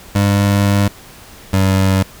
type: tone pair in turn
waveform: 25% pulse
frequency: 100.6 / 95.77 Hz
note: G2 / G2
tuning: +45 / -40 cents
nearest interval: minor second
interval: 85 cents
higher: first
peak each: -7 dBFS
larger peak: neither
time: 0.15-0.88 / 1.53-2.03 s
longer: first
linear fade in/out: 5 ms
effects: pink hiss -39 dBFS RMS until 2.2 s